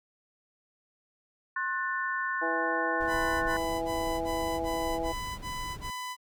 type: chord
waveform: sine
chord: F# diminished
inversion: second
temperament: just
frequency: 1065.6 / 1480 / 1776 Hz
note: C6 / F#6 / A6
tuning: +31 / 0 / +16 cents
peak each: -33 dBFS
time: 1.56-3.57 s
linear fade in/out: 5 ms
type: harmonic tone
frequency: 164.81 Hz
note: E3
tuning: in tune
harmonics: 2 / 3 / 4 / 5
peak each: -35 / -35 / -35 / -35 dBFS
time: 2.41-5.13 s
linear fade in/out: 20 ms
type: noise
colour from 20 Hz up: brown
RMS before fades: -40 dBFS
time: 3-5.91 s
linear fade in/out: 10 ms
type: tone bursts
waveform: sawtooth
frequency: 1000 Hz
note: B5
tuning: 21 cents sharp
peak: -31 dBFS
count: 8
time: 3.07-6.167 s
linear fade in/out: 50 ms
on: 360 ms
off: 31 ms
effects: none